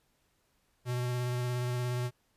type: tone with vibrato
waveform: square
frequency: 123.47 Hz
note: B2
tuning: in tune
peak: -31 dBFS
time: 0.85-2.11 s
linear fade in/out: 50 ms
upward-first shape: square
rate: 17 Hz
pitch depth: 12 cents each way
effects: pink hiss -73 dBFS RMS until 2.36 s + resampled to 32000 Hz